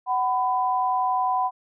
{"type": "tone pair together", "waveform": "sine", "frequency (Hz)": [750, 1001.1], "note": ["F#5", "B5"], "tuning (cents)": [23, 23], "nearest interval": "perfect fourth", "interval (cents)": 500, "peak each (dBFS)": -23, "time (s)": [0.06, 1.51], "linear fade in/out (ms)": 50, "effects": []}